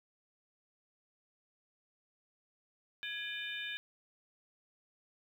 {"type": "harmonic tone with a mistuned harmonic", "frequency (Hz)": 604, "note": "D5", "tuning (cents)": 48, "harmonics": [3, 4, 5, 6], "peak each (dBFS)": [-42, -44, -45, -44], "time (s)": [3.03, 3.77], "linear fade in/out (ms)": 0, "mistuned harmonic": 3, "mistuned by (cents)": -140, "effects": ["11-bit"]}